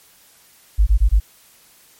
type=tone bursts; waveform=sine; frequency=51.1 Hz; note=G#1; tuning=27 cents flat; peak=-9 dBFS; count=4; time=0.78-1.202 s; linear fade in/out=20 ms; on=89 ms; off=22 ms; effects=white hiss -51 dBFS RMS until 1.99 s + MP3 64 kbps